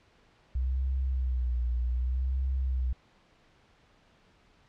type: tone with vibrato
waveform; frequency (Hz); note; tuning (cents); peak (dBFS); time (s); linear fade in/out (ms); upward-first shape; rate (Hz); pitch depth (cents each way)
sine; 62.9; B1; +32; -26; 0.55-2.93; 5; sine; 0.65; 79
effects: pink hiss -63 dBFS RMS until 4.68 s + low-pass 4000 Hz 12 dB/octave